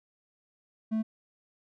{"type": "tone", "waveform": "triangle", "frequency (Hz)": 220, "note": "A3", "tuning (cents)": 0, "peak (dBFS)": -24, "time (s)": [0.91, 1.03], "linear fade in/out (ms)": 20, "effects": []}